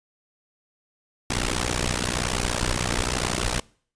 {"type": "noise with amplitude modulation", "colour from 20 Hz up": "pink", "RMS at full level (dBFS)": -21, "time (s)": [1.3, 3.6], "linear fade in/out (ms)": 5, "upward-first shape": "sine", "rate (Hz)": 61.1, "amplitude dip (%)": 100, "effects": ["noise-tail reverb RT60 0.5 s tail -25 dB re dry", "resampled to 22050 Hz"]}